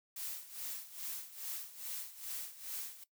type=noise with tremolo; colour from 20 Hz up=blue; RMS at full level=-41 dBFS; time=0.16-3.04 s; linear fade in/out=5 ms; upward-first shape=sine; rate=2.4 Hz; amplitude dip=80%; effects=noise-tail reverb RT60 0.1 s tail -17 dB re dry